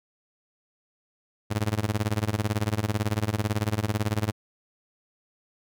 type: tone with tremolo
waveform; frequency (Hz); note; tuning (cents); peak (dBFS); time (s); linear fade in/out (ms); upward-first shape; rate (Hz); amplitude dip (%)
sawtooth; 106.3; G#2; +41; -17; 1.5-4.32; 20; sine; 18; 95
effects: none